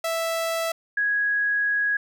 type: tone pair in turn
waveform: sawtooth / sine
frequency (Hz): 659.3 / 1661.3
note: E5 / G#6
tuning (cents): 0 / 0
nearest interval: octave + major third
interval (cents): 1600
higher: second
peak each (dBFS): -20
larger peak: neither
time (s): 0.04-0.72 / 0.97-1.97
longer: second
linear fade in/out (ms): 5
effects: none